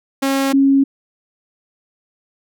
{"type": "tone pair in turn", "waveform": ["sawtooth", "sine"], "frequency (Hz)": [272, 273.9], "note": ["C#4", "C#4"], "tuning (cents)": [-33, -21], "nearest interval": "unison", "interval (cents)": 12, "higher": "second", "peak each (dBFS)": [-11, -9], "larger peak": "second", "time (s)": [[0.22, 0.53], [0.53, 0.84]], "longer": "neither", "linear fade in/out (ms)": 10, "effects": []}